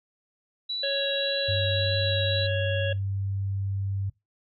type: tone with vibrato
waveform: sine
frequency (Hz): 3924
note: B7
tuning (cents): -12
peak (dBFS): -28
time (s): 0.69-2.47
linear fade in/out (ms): 10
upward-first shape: triangle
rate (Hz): 1.8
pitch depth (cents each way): 17
type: harmonic tone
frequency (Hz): 554.4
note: C#5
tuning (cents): 0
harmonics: 1 / 3 / 5 / 6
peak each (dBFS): -28 / -33 / -35 / -36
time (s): 0.83-2.93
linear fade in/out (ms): 5
type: tone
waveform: sine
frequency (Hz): 98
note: G2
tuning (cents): 0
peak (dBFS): -26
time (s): 1.48-4.1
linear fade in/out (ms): 10
effects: noise-tail reverb RT60 0.2 s tail -21 dB re dry